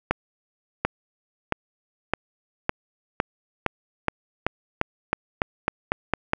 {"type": "accelerating click train", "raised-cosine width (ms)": 0.5, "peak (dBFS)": -5, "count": 16, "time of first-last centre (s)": [0.11, 6.334], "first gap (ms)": 740, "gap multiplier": 0.91, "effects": []}